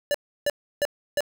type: tone bursts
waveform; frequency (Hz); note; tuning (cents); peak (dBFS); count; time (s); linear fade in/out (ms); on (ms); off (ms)
square; 579; D5; -25; -21; 4; 0.11-1.206; 0; 34; 320
effects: none